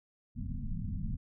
pink low-pass noise, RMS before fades -36 dBFS, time 0.35-1.17 s, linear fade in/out 20 ms, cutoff 250 Hz, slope 96 dB/octave, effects none

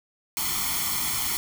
white noise with comb filter, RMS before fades -27 dBFS, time 0.37-1.37 s, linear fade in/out 0 ms, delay 0.92 ms, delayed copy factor +0.8, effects none

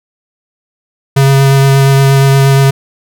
square tone with vibrato, 136.7 Hz, C#3, 24 cents flat, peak -5 dBFS, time 1.16-2.71 s, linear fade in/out 10 ms, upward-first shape triangle, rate 8.5 Hz, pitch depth 14 cents each way, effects none

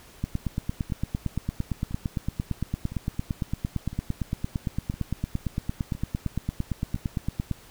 two click trains, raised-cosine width 5 ms, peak -24 / -14 dBFS, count 7 / 65, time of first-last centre 0.9-6.961 / 0.24-7.513 s, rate 0.99 / 8.8 Hz, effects pink hiss -51 dBFS RMS until 7.7 s

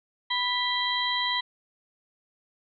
harmonic tone with a mistuned harmonic, 987.8 Hz, B5, in tune, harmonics 1 / 2 / 3 / 4, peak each -30 / -30 / -30 / -30 dBFS, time 0.3-1.41 s, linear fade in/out 10 ms, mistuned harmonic 3, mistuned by +130 cents, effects none

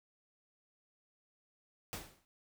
pink noise with exponential decay, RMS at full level -39 dBFS, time 1.93-2.25 s, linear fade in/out 0 ms, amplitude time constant 68 ms, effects none

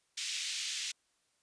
pink band-pass noise, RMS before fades -38 dBFS, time 0.17-0.92 s, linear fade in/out 10 ms, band 2500 to 7600 Hz, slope 24 dB/octave, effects white hiss -75 dBFS RMS until 1.42 s + resampled to 22050 Hz

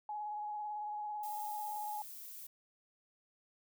sine tone with vibrato, 840 Hz, G#5, 19 cents sharp, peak -38 dBFS, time 0.09-2.02 s, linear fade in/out 2 ms, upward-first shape sine, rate 18 Hz, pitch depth 21 cents each way
violet noise, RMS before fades -49 dBFS, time 1.23-2.47 s, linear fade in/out 5 ms
effects none

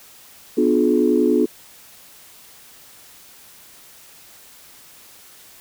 sine chord, B diminished seventh, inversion none, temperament just, 246.9 / 296.3 / 355.6 / 426.7 Hz, B3 / D4 / F4 / Ab4, 0 / +15 / +31 / +47 cents, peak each -19 dBFS, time 0.57-1.46 s, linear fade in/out 10 ms, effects tanh soft clip ceiling -3 dBFS + white hiss -46 dBFS RMS until 5.6 s

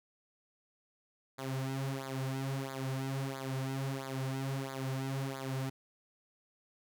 sawtooth tone with flanger, 134.1 Hz, C3, 43 cents sharp, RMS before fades -37 dBFS, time 1.38-5.7 s, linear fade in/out 10 ms, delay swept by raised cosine 0.35 to 5.75 ms, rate 1.5 Hz, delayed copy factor -0.85, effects none

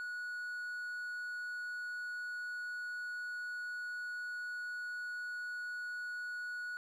triangle tone, 1463 Hz, F#6, 20 cents flat, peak -37 dBFS, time 0-6.77 s, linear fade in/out 0 ms, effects none

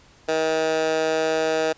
15% pulse tone with high-pass filter, 158.9 Hz, D#3, 37 cents sharp, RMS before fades -22 dBFS, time 0.28-1.73 s, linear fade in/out 10 ms, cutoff 530 Hz, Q 1.8, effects pink hiss -53 dBFS RMS until 1.77 s + resampled to 16000 Hz

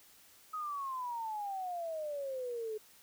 sine exponential sweep, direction down, 1272 to 424.3 Hz, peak -36 dBFS, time 0.53-2.78 s, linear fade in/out 10 ms, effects white hiss -61 dBFS RMS until 3.02 s

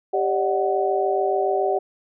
sine tone cluster, 393 / 565 / 612 / 745 Hz, G4 / C#5 / D#5 / F#5, +4 / +33 / -29 / +12 cents, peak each -22 / -28 / -26 / -23 dBFS, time 0.13-1.79 s, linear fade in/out 10 ms, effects none

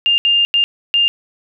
sine tone bursts at uneven times, 2806 Hz, F7, 8 cents sharp, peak -10 dBFS, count 4, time 0.06-0.18 / 0.25-0.45 / 0.54-0.64 / 0.94-1.08 s, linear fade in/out 0 ms, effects none

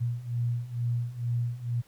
sine beating tone pair, 118.2 / 120.4 Hz, A#2 / B2, +24 / -44 cents, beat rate 2.2 Hz, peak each -32 / -29 dBFS, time 0-1.82 s, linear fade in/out 20 ms, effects pink hiss -61 dBFS RMS until 1.87 s

